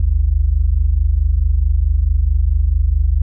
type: tone pair together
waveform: sine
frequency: 50.61 / 75.2 Hz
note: G#1 / D2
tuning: -44 / +42 cents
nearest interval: perfect fifth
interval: 686 cents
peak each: -14 dBFS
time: 0-3.22 s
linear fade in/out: 5 ms
effects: none